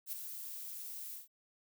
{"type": "noise with ADSR envelope", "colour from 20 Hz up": "violet", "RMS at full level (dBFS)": -38, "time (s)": [0.06, 1.28], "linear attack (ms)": 68, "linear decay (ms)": 4, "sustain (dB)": -7, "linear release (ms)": 150, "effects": []}